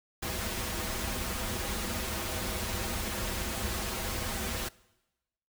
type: noise with comb filter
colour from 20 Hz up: pink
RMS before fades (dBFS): -34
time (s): 0.22-4.69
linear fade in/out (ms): 10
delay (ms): 6.9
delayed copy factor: -1
effects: noise-tail reverb RT60 1.0 s tail -22 dB re dry